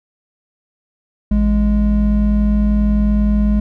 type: tone pair together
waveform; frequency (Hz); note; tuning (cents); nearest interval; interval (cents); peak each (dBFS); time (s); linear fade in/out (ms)
triangle; 55.17 / 207.7; A1 / G#3; +5 / 0; octave + major seventh; 2295; -12; 1.31-3.6; 5
effects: none

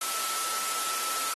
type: tone in noise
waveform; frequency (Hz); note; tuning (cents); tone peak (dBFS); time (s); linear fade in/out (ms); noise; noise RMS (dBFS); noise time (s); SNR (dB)
sine; 1318.5; E6; 0; -35; 0.01-1.34; 5; white; -31; 0.01-1.34; -7
effects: high-pass 400 Hz 12 dB/octave + AAC 32 kbps

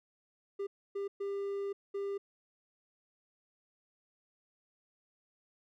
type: tone bursts at uneven times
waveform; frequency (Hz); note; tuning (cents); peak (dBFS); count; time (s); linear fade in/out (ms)
triangle; 398.5; G4; +28; -32; 4; 0.59-0.67 / 0.95-1.08 / 1.2-1.73 / 1.94-2.18; 10
effects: none

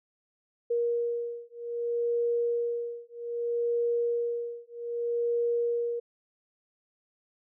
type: beating tone pair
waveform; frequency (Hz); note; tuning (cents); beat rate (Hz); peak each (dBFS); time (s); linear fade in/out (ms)
sine; 472.5 / 473.13; A#4 / A#4; +23 / +26; 0.63; -30; 0.7-6; 10
effects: none

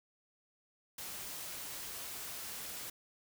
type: noise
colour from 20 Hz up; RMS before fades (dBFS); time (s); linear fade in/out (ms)
white; -44; 0.98-2.9; 5
effects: none

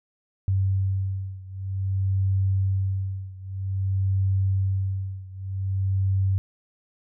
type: beating tone pair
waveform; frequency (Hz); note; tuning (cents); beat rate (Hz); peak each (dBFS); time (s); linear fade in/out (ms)
sine; 96 / 96.52; G2 / G2; -36 / -26; 0.52; -24 / -26; 0.48-6.38; 0
effects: none

